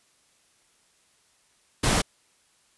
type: noise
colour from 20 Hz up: pink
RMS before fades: -22 dBFS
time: 1.83-2.02 s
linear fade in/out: 10 ms
effects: white hiss -64 dBFS RMS until 2.77 s + resampled to 24000 Hz